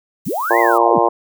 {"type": "noise", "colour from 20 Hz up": "violet", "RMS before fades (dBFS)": -33, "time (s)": [0.25, 0.78], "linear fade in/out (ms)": 5}
{"type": "linear two-way sweep", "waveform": "sine", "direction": "up then down", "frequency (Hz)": [108.8, 2093, 108.8], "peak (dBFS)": -18, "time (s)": [0.26, 0.99], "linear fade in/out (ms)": 10, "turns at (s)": 0.59}
{"type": "harmonic tone", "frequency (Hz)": 116.54, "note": "A#2", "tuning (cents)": 0, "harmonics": [3, 4, 5, 6, 7, 8, 9], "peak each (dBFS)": [-19, -19, -19, -19, -19, -19, -19], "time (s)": [0.5, 1.09], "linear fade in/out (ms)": 10}
{"effects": []}